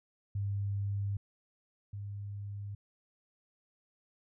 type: tone pair in turn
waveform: sine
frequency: 100.2 / 101.25 Hz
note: G2 / G#2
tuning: +38 / -43 cents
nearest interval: unison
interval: 19 cents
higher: second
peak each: -31 / -38 dBFS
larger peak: first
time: 0.35-1.17 / 1.93-2.75 s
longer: neither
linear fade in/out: 5 ms
effects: none